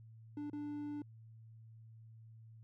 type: tone with dropouts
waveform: triangle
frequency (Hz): 293.7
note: D4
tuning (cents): 0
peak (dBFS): -38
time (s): 0.37-1.02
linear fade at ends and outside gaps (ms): 2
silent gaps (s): 0.499-0.531
effects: added 112 Hz sine -54 dBFS peak until 2.63 s